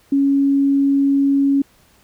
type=tone; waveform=sine; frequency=277.5 Hz; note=C#4; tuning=2 cents sharp; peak=-12 dBFS; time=0.12-1.62 s; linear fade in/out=5 ms; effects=pink hiss -54 dBFS RMS until 2.03 s